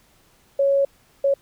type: tone bursts at uneven times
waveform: sine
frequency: 554.4 Hz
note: C#5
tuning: in tune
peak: -15 dBFS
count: 2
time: 0.59-0.85 / 1.24-1.34 s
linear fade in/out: 5 ms
effects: pink hiss -58 dBFS RMS until 1.41 s